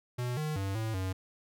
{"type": "tone with pitch steps", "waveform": "square", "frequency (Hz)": [123.2, 153.4, 97.5, 110.9, 94], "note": ["B2", "D#3", "G2", "A2", "F#2"], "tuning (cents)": [-4, -24, -9, 14, 28], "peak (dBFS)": -32, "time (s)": [0.18, 1.13], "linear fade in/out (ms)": 10, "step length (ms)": 190, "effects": []}